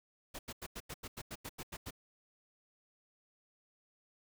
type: noise bursts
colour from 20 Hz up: pink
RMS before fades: -44 dBFS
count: 12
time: 0.34-1.908 s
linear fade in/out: 10 ms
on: 50 ms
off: 88 ms
effects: none